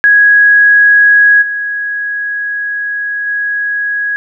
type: tone with level steps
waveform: sine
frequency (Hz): 1661.2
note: G#6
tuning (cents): 0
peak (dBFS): -3 / -14 / -12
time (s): 0.04-4.16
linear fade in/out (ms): 0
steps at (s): 1.41 / 3.26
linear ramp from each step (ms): 20
effects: none